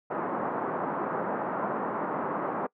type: band-pass noise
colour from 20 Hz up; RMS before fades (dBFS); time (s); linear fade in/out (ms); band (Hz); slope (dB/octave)
white; -31; 0.1-2.67; 10; 170 to 1200; 24
effects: noise-tail reverb RT60 0.1 s tail -23 dB re dry + low-pass 2000 Hz 12 dB/octave